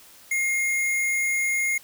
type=tone with sample-and-hold; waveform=sine; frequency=2131 Hz; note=C7; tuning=31 cents sharp; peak=-21 dBFS; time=0.31-1.78 s; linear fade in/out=5 ms; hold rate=8820 Hz; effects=white hiss -50 dBFS RMS until 1.83 s